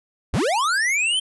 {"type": "linear sweep", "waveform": "square", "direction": "up", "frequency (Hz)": [34.65, 3167], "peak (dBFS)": -19, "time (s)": [0.33, 1.2], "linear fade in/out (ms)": 10, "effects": ["resampled to 24000 Hz"]}